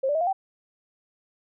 sine tone with pitch steps, 533 / 584.6 / 641.2 / 703.3 / 771.4 Hz, C5 / D5 / E5 / F5 / G5, +32 / -8 / -48 / +12 / -28 cents, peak -21 dBFS, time 0.03-0.33 s, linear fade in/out 10 ms, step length 60 ms, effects none

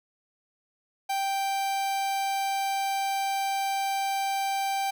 45% pulse tone, 784 Hz, G5, in tune, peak -26 dBFS, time 1.09-4.91 s, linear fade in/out 10 ms, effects none

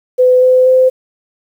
sine tone with pitch steps, 505 / 510 / 515 Hz, B4 / C5 / C5, +39 / -44 / -28 cents, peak -5 dBFS, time 0.18-0.9 s, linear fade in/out 20 ms, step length 240 ms, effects 7-bit

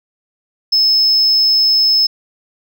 sine tone, 5210 Hz, E8, 21 cents flat, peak -7 dBFS, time 0.72-2.07 s, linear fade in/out 10 ms, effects tanh soft clip ceiling -7 dBFS

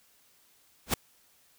pink noise with exponential growth, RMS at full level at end -19 dBFS, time 0.86-0.94 s, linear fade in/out 5 ms, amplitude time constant 16 ms, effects white hiss -64 dBFS RMS until 1.58 s

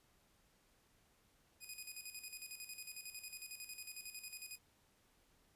10% pulse tone with tremolo, 2489 Hz, D#7, in tune, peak -37 dBFS, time 1.6-4.59 s, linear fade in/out 50 ms, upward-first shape square, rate 11 Hz, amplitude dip 65%, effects pink hiss -73 dBFS RMS until 5.55 s + resampled to 32000 Hz

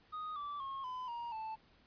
triangle tone with pitch steps, 1244.5 / 1161.2 / 1083.4 / 1010.8 / 943.2 / 880 Hz, D#6 / D6 / C#6 / B5 / A#5 / A5, 0 / -20 / -40 / +40 / +20 / 0 cents, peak -38 dBFS, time 0.12-1.56 s, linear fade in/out 20 ms, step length 240 ms, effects pink hiss -67 dBFS RMS until 1.86 s + resampled to 11025 Hz

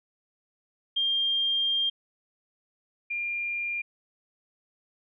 sine tone pair in turn, 3200 / 2400 Hz, G7 / D7, +35 / +37 cents, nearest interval perfect fourth, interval 498 cents, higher first, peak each -23 / -28 dBFS, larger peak first, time 0.96-1.9 / 3.1-3.82 s, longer first, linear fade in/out 10 ms, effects none

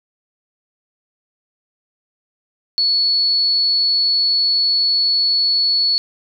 sine tone, 4408 Hz, C#8, 11 cents flat, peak -13 dBFS, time 2.78-5.98 s, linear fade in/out 0 ms, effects none

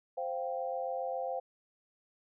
sine chord, C suspended fourth, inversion none, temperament just, 523.3 / 697.7 / 784.9 Hz, C5 / F5 / G5, 0 / -2 / +2 cents, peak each -36 / -38 / -39 dBFS, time 0.17-1.4 s, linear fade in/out 10 ms, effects none

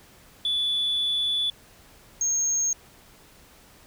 sine tone pair in turn, 3455 / 6488 Hz, A7 / G#8, -32 / -41 cents, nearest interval major seventh, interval 1091 cents, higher second, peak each -21 / -20 dBFS, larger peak second, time 0.45-1.5 / 2.21-2.73 s, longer first, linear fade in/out 2 ms, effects tanh soft clip ceiling -19 dBFS + pink hiss -53 dBFS RMS until 3.86 s

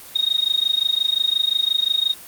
sine tone with amplitude modulation, 3729 Hz, A#7, in tune, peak -13 dBFS, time 0.15-2.14 s, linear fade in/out 10 ms, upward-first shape sine, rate 25.7 Hz, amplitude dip 95%, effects white hiss -40 dBFS RMS until 2.27 s + Opus 24 kbps

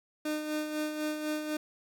30% pulse tone with tremolo, 304.8 Hz, D#4, 36 cents flat, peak -27 dBFS, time 0.25-1.57 s, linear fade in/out 5 ms, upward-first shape sine, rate 4 Hz, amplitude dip 50%, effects none

